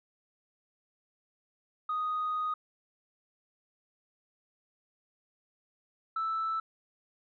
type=tone pair in turn; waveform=sine; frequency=1244.5 / 1318.5 Hz; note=D#6 / E6; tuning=0 / 0 cents; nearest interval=minor second; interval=100 cents; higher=second; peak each=-28 dBFS; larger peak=neither; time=1.89-2.54 / 6.16-6.6 s; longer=first; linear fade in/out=5 ms; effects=tanh soft clip ceiling -26 dBFS